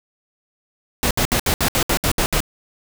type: noise bursts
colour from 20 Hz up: pink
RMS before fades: -18 dBFS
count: 10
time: 1.03-2.404 s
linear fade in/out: 0 ms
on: 78 ms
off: 66 ms
effects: none